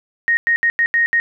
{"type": "tone bursts at uneven times", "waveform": "sine", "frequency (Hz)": 1864.7, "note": "A#6", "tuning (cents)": 0, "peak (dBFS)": -12, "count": 6, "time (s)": [[0.28, 0.37], [0.47, 0.56], [0.63, 0.7], [0.79, 0.86], [0.94, 1.06], [1.13, 1.2]], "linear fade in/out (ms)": 0, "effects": []}